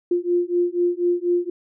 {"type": "beating tone pair", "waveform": "sine", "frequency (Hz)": [349.2, 353.3], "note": ["F4", "F4"], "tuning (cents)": [0, 20], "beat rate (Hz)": 4.1, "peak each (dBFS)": -21, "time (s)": [0.11, 1.5], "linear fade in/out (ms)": 5, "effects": []}